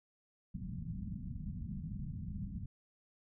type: low-pass noise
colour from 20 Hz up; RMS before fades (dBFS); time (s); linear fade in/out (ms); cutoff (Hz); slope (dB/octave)
white; -42; 0.54-2.66; 5; 210; 48
effects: none